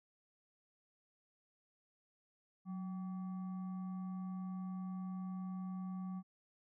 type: tone with frequency modulation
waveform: sine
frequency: 185 Hz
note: F#3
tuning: in tune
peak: -40 dBFS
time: 2.65-6.23 s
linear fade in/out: 50 ms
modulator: 959 Hz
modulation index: 0.26
effects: none